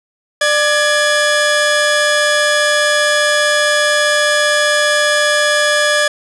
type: tone pair together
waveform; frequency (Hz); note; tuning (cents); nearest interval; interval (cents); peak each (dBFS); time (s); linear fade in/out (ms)
sawtooth; 594 / 1686.9; D5 / G#6; +20 / +27; octave + tritone; 1807; -10; 0.41-6.08; 5
effects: resampled to 24000 Hz + 7-bit